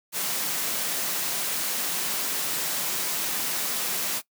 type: high-pass noise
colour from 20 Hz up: white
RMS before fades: -28 dBFS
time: 0.12-4.22 s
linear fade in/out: 50 ms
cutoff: 130 Hz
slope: 96 dB/octave
effects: noise-tail reverb RT60 0.1 s tail -19 dB re dry